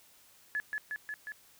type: tone with echo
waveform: sine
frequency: 1711 Hz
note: A6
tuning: 49 cents flat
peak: -30 dBFS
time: 0.55-0.6 s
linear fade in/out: 0 ms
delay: 180 ms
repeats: 4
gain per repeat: -2 dB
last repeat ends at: 1.32 s
effects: white hiss -61 dBFS RMS until 1.59 s